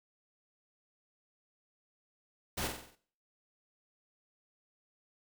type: noise with echo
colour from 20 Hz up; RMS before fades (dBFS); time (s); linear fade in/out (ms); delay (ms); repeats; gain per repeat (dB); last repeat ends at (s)
pink; -36; 2.57-2.68; 10; 46; 6; -5; 2.956
effects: noise-tail reverb RT60 0.5 s tail -17 dB re dry